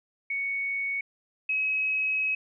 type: tone pair in turn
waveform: sine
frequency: 2224 / 2554 Hz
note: C#7 / D#7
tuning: +5 / +45 cents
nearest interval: major second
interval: 240 cents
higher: second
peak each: -27 / -24 dBFS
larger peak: second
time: 0.3-1.01 / 1.49-2.35 s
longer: second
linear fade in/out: 5 ms
effects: none